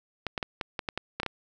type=clicks; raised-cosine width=0.3 ms; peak=-14 dBFS; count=10; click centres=0.267 / 0.378 / 0.428 / 0.612 / 0.792 / 0.888 / 0.976 / 1.2 / 1.232 / 1.263 s; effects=none